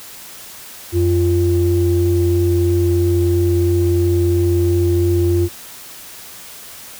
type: tone pair together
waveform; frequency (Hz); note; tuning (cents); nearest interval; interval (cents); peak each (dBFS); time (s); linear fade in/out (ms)
sine; 90.3 / 346.5; F#2 / F4; -42 / -14; octave + major seventh; 2328; -14; 0.92-5.49; 50
effects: tanh soft clip ceiling -5 dBFS + white hiss -36 dBFS RMS until 6.99 s